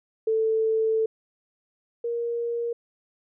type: tone pair in turn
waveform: sine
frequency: 442.7 / 470 Hz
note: A4 / A#4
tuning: +11 / +14 cents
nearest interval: minor second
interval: 103 cents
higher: second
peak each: -20 / -25 dBFS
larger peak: first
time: 0.27-1.06 / 2.04-2.73 s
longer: first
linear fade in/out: 5 ms
effects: none